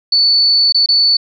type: tone with dropouts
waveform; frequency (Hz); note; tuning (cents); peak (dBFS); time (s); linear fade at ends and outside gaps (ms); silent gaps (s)
sine; 4474; C#8; +15; -8; 0.12-1.17; 5; 0.724-0.745 / 0.861-0.887
effects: none